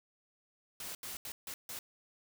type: noise bursts at uneven times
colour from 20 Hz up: white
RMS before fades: -43 dBFS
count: 5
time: 0.8-0.95 / 1.03-1.17 / 1.25-1.32 / 1.47-1.54 / 1.69-1.79 s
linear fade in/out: 2 ms
effects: none